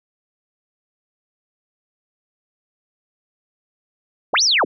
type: linear two-way sweep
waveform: sine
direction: up then down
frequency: 115.1 to 6110 to 115.1 Hz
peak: -13 dBFS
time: 4.33-4.65 s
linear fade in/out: 10 ms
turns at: 4.43 s
effects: none